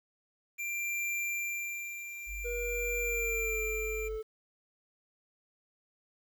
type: tone with tremolo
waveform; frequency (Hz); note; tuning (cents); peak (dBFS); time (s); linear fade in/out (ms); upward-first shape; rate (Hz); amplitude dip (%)
square; 2370; D7; +15; -32; 0.58-4.09; 20; sine; 0.47; 65
type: tone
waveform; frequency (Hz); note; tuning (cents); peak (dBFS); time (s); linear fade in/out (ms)
sine; 50.7; G#1; -41; -39; 2.26-4.2; 50
type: tone with pitch glide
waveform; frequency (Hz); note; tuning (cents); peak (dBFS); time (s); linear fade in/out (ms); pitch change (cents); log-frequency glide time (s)
triangle; 479.7 to 437.4; A#4 to A4; +50 to -10; -33; 2.44-4.23; 20; -160; 3-3.61
effects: 10-bit